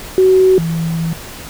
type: tone pair in turn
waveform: sine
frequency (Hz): 375 / 164.74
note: F#4 / E3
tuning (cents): +23 / -1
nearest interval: octave + major second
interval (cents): 1424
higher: first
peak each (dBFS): -6 / -15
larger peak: first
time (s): 0.18-0.58 / 0.58-1.13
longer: second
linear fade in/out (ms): 0
effects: pink hiss -31 dBFS RMS until 1.49 s